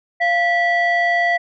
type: tone pair together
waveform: sine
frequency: 694 / 1960.1 Hz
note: F5 / B6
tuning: -11 / -14 cents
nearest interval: octave + tritone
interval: 1797 cents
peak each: -15 dBFS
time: 0.2-1.38 s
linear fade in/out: 20 ms
effects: tanh soft clip ceiling -11 dBFS